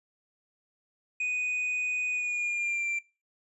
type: tone with pitch glide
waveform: triangle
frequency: 2486 to 2361 Hz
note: D#7 to D7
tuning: -2 to +9 cents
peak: -26 dBFS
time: 1.2-2.99 s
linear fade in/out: 5 ms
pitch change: -89 cents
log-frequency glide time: 2.09-2.87 s
effects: noise-tail reverb RT60 0.3 s tail -22 dB re dry + resampled to 24000 Hz